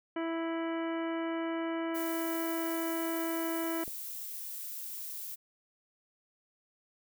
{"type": "harmonic tone", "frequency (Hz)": 329.6, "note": "E4", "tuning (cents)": 0, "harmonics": [1, 2, 3, 4, 5, 6, 7, 9], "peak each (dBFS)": [-33, -39, -43, -45, -47, -49, -50, -52], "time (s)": [0.16, 3.84], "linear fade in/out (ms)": 5}
{"type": "noise", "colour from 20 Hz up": "violet", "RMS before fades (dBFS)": -41, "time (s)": [1.94, 5.36], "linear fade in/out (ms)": 20}
{"type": "click", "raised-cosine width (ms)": 2, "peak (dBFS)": -34, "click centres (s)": 3.879}
{"effects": []}